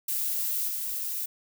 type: noise with level steps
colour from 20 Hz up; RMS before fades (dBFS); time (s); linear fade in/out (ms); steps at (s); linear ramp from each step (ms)
violet; -29 / -32; 0.08-1.26; 5; 0.67; 20
effects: none